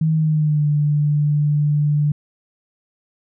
sine tone with pitch glide, 158.5 to 147.89 Hz, D#3 to D3, +32 to +12 cents, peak -14 dBFS, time 0.01-2.12 s, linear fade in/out 5 ms, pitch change -120 cents, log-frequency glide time 0.14-0.66 s, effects none

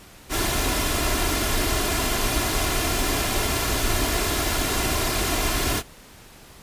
pink noise with comb filter, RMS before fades -23 dBFS, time 0.29-5.83 s, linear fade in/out 50 ms, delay 2.9 ms, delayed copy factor +0.55, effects pink hiss -47 dBFS RMS until 6.62 s + resampled to 32000 Hz

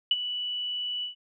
sine tone with ADSR envelope, 2959 Hz, F#7, 1 cent flat, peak -17 dBFS, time 0.11-1.15 s, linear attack 3 ms, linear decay 34 ms, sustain -12 dB, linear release 120 ms, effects none

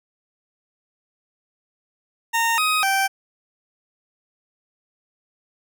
20% pulse tone with pitch steps, 920 / 1256 / 779 Hz, A#5 / D#6 / G5, -23 / +16 / -11 cents, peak -13 dBFS, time 2.33-3.08 s, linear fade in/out 20 ms, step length 250 ms, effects none

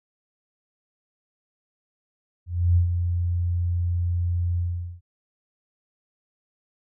sine tone with ADSR envelope, 87.31 Hz, F2, in tune, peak -14 dBFS, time 2.46-5.01 s, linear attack 300 ms, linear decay 110 ms, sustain -7 dB, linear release 430 ms, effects none

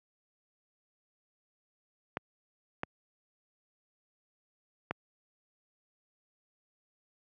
clicks, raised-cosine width 0.5 ms, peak -17 dBFS, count 3, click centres 2.171 / 2.834 / 4.91 s, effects high-pass 100 Hz 12 dB/octave

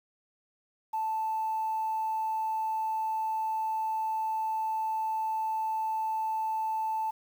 sine tone, 880 Hz, A5, in tune, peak -27 dBFS, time 0.93-7.11 s, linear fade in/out 10 ms, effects tanh soft clip ceiling -24 dBFS + 9-bit

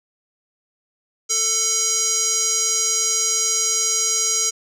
square tone with band-pass filter, 444.3 Hz, A4, 17 cents sharp, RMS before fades -20 dBFS, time 1.29-4.51 s, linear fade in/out 20 ms, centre 6400 Hz, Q 6.9, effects none

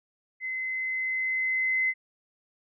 sine tone with level ramp, 2049 Hz, C7, 37 cents flat, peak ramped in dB -30 to -22 dBFS, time 0.4-1.94 s, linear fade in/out 50 ms, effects none

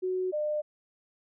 sine tone pair in turn, 370 / 602.2 Hz, F#4 / D5, 0 / +43 cents, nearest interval minor sixth, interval 843 cents, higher second, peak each -27 dBFS, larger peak neither, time 0.02-0.32 / 0.32-0.62 s, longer neither, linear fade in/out 20 ms, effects none

